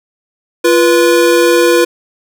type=tone pair together; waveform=square; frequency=345.8 / 488.1 Hz; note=F4 / B4; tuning=-17 / -20 cents; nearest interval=tritone; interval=597 cents; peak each=-10 dBFS; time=0.64-1.85 s; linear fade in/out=10 ms; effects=none